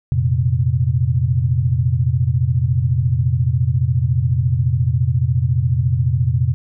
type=chord; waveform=sine; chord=F suspended fourth; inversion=none; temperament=equal; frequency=87.31 / 116.54 / 130.81 Hz; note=F2 / Bb2 / C3; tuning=0 / 0 / 0 cents; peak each=-20 / -18 / -17 dBFS; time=0.12-6.54 s; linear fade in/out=0 ms; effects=none